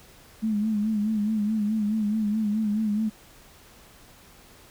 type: tone with vibrato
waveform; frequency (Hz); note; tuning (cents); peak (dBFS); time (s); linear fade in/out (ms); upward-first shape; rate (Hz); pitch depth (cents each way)
sine; 213.3; G#3; +46; -22; 0.42-3.1; 20; sine; 4.7; 66
effects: pink hiss -52 dBFS RMS until 4.7 s